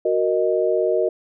sine chord, D# minor, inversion first, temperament equal, 370 / 466.2 / 622.3 Hz, F#4 / A#4 / D#5, 0 / 0 / 0 cents, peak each -21 dBFS, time 0.05-1.09 s, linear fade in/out 5 ms, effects none

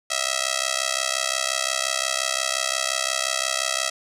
5% pulse tone with amplitude modulation, 651 Hz, E5, 22 cents flat, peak -7 dBFS, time 0.1-3.9 s, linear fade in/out 10 ms, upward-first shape sine, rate 65.7 Hz, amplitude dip 100%, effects resampled to 32000 Hz

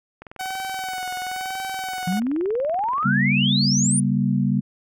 click train, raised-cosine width 0.5 ms, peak -24 dBFS, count 60, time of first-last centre 0.22-3.03 s, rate 21 Hz
sawtooth tone with vibrato, 750 Hz, F#5, 23 cents sharp, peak -23 dBFS, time 0.39-2.2 s, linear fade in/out 10 ms, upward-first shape sine, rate 0.99 Hz, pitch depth 35 cents each way
sine exponential sweep, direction up, 170 to 9740 Hz, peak -20 dBFS, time 2.07-4 s, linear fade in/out 5 ms
sine chord, G diminished, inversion second, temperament equal with one note detuned, 138.59 / 196 / 238.5 Hz, Db3 / G3 / Bb3, 0 / 0 / +40 cents, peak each -22 / -21 / -23 dBFS, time 3.04-4.61 s, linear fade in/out 20 ms
effects none

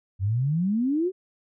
sine exponential sweep, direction up, 91.1 to 388.4 Hz, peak -21 dBFS, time 0.19-1.12 s, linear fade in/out 50 ms, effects none

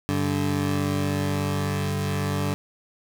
20% pulse tone pair together, 96.4 / 144.44 Hz, G2 / D3, -28 / -28 cents, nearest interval perfect fifth, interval 700 cents, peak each -21 dBFS, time 0.09-2.54 s, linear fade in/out 0 ms, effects none

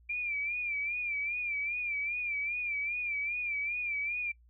sine tone with vibrato, 2369 Hz, D7, 14 cents sharp, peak -31 dBFS, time 0.09-4.32 s, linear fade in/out 10 ms, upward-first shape sine, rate 2.5 Hz, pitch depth 74 cents each way, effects noise-tail reverb RT60 0.1 s tail -24 dB re dry + added 59 Hz sine -58 dBFS peak until 4.49 s

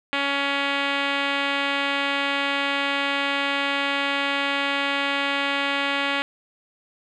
5% pulse tone with low-pass filter, 280 Hz, C#4, 18 cents sharp, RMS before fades -24 dBFS, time 0.13-6.22 s, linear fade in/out 0 ms, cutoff 3100 Hz, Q 1.3, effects none

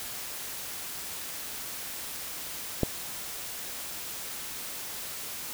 click, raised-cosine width 2 ms, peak -10 dBFS, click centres 2.833 s, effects white hiss -38 dBFS RMS until 5.53 s

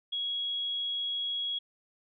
sine tone, 3322 Hz, G#7, in tune, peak -30 dBFS, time 0.12-1.59 s, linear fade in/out 10 ms, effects none

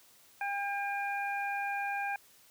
harmonic tone, 803 Hz, G5, 41 cents sharp, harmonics 1 / 2 / 3, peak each -34 / -37 / -39 dBFS, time 0.41-2.16 s, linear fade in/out 2 ms, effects white hiss -61 dBFS RMS until 2.5 s + high-pass 60 Hz 12 dB/octave

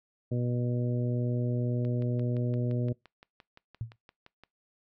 harmonic tone, 121.9 Hz, B2, 22 cents flat, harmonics 1 / 2 / 3 / 4 / 5, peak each -28 / -34 / -38 / -40 / -42 dBFS, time 0.31-2.93 s, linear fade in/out 10 ms
click train, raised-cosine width 0.3 ms, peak -34 dBFS, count 16, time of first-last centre 1.85-4.436 s, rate 5.8 Hz
sine tone with exponential decay, 113.9 Hz, A#2, 40 cents flat, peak -28 dBFS, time 3.81-3.96 s, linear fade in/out 0 ms, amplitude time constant 31 ms
effects noise-tail reverb RT60 0.2 s tail -23 dB re dry

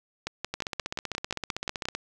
two click trains, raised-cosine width 0.2 ms, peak -14 / -13 dBFS, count 23 / 10, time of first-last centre 0.54-1.95 / 0.27-1.855 s, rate 15.6 / 5.68 Hz, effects none

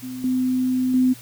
sine tone with level steps, 255.1 Hz, C4, 44 cents flat, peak -29 / -18 / -14 dBFS, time 0.02-1.14 s, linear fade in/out 20 ms, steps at 0.24 / 0.94 s, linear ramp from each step 2 ms, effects added 120 Hz sine -44 dBFS peak until 1.21 s + white hiss -44 dBFS RMS until 1.21 s

